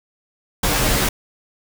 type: noise with comb filter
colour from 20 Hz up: pink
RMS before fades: -18 dBFS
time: 0.63-1.09 s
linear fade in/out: 5 ms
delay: 12 ms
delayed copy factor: -0.8
effects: none